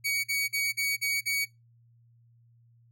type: tone bursts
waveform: sawtooth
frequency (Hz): 2252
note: C#7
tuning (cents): +27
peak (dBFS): -23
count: 6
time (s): 0.04-1.455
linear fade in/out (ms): 20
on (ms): 200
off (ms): 43
effects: noise-tail reverb RT60 0.2 s tail -23 dB re dry + added 117 Hz sine -58 dBFS peak until 2.91 s